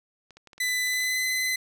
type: clicks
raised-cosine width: 0.2 ms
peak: -31 dBFS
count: 11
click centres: 0.307 / 0.37 / 0.473 / 0.532 / 0.58 / 0.636 / 0.688 / 0.873 / 0.937 / 1.004 / 1.04 s
type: tone with pitch glide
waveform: sawtooth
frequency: 2000 to 2028 Hz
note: B6 to B6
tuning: +21 to +45 cents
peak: -21 dBFS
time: 0.6-1.56 s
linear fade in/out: 5 ms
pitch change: +24 cents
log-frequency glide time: 0.84-1.26 s
effects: none